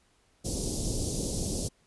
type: band-stop noise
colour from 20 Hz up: pink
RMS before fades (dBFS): -31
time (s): 0.44-1.69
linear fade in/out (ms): 20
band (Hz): 530 to 4900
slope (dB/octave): 24
effects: pink hiss -67 dBFS RMS until 1.86 s + resampled to 24000 Hz